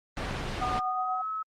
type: noise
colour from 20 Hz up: pink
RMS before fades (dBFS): -32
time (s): 0.17-0.79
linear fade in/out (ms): 0
type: tone with tremolo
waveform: sine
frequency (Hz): 745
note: F#5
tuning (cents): +12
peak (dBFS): -28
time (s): 0.61-1.22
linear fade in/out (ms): 10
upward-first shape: sine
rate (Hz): 8.3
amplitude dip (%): 40
type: tone with pitch glide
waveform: sine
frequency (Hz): 1221 to 1290.6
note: D#6 to E6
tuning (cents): -33 to -37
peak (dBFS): -30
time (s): 0.61-1.43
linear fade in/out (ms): 10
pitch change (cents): +96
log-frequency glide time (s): 0.81-1.28
effects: low-pass 4000 Hz 12 dB/octave + Opus 24 kbps